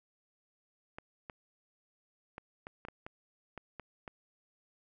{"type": "clicks", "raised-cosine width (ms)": 0.5, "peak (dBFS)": -28, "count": 10, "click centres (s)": [0.985, 1.298, 2.381, 2.669, 2.851, 2.885, 3.065, 3.577, 3.797, 4.078], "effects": []}